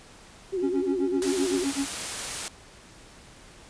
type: tone with vibrato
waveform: sine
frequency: 370 Hz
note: F#4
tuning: in tune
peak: -25 dBFS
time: 0.52-1.65 s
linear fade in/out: 20 ms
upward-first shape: sine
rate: 10 Hz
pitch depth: 95 cents each way
type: tone with tremolo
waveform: triangle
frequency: 277.2 Hz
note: C#4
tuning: in tune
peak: -21 dBFS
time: 0.62-1.89 s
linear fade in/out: 20 ms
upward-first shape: sine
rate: 7.8 Hz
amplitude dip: 100%
type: noise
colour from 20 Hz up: white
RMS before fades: -32 dBFS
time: 1.22-2.48 s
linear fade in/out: 0 ms
effects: pink hiss -50 dBFS RMS until 3.69 s + resampled to 22050 Hz